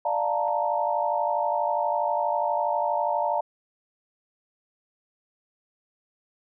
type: chord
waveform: sine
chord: Bb major seventh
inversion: first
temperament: equal with one note detuned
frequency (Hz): 591.1 / 698.5 / 880 / 932.3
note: D5 / F5 / A5 / Bb5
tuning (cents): +11 / 0 / 0 / 0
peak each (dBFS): -28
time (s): 0.05-3.41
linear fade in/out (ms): 5
type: click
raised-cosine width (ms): 0.5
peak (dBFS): -36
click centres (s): 0.481
effects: none